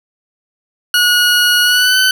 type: tone with pitch glide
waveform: 20% pulse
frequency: 1452 to 1514.5 Hz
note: F#6 to F#6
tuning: -33 to +40 cents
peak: -4 dBFS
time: 0.94-2.11 s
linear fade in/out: 2 ms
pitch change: +73 cents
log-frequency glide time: 1.63-1.98 s
effects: none